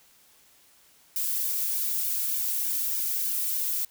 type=noise with flanger; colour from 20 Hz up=violet; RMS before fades=-28 dBFS; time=1.16-3.85 s; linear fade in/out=2 ms; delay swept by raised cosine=1.5 to 2.48 ms; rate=3.3 Hz; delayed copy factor=-0.85; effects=white hiss -59 dBFS RMS until 3.9 s